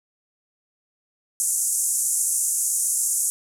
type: band-pass noise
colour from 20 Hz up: white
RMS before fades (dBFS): -23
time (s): 1.4-3.3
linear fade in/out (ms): 0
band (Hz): 6600 to 11000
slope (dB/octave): 48
effects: none